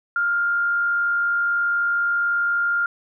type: tone with frequency modulation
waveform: sine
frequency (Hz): 1402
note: F6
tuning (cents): +6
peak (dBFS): -18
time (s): 0.16-2.86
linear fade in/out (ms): 2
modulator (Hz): 58.5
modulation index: 0.28
effects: none